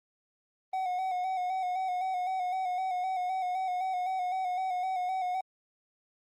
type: tone with vibrato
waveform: triangle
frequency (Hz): 740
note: F#5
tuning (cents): 0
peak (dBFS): -27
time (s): 0.73-5.41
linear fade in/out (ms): 5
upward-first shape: square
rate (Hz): 3.9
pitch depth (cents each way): 37
effects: Opus 24 kbps